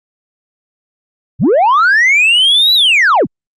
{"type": "linear two-way sweep", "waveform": "sine", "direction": "up then down", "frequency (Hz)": [86.3, 4000, 86.3], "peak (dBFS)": -4, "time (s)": [1.39, 3.27], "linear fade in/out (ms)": 50, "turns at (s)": 2.74, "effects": ["tanh soft clip ceiling -5 dBFS", "Opus 48 kbps"]}